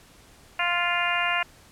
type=harmonic tone; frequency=349.2 Hz; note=F4; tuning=in tune; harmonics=2 / 3 / 4 / 5 / 6 / 7 / 8; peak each=-30 / -30 / -30 / -30 / -30 / -30 / -30 dBFS; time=0.59-1.43 s; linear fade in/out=5 ms; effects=pink hiss -53 dBFS RMS until 1.71 s + low-pass 12000 Hz 12 dB/octave